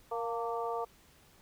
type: harmonic tone with a mistuned harmonic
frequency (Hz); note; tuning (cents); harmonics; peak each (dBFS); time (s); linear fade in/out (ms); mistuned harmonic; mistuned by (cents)
233.1; A#3; 0; 2 / 3 / 4 / 5; -36 / -38 / -39 / -40; 0.11-0.85; 10; 4; -45
effects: pink hiss -62 dBFS RMS until 1.41 s